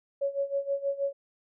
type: tone with tremolo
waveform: sine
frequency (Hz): 557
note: C#5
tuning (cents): +8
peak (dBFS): -24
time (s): 0.21-1.13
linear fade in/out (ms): 10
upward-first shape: sine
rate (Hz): 6.3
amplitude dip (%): 85
effects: none